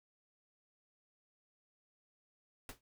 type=noise with exponential decay; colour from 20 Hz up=pink; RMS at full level=-43 dBFS; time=2.69-2.81 s; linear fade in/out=2 ms; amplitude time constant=24 ms; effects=none